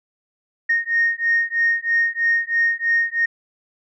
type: beating tone pair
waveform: sine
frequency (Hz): 1851 / 1854.1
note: A#6 / A#6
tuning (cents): -13 / -10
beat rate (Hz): 3.1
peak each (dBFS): -19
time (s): 0.69-3.26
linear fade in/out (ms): 10
effects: tanh soft clip ceiling -9 dBFS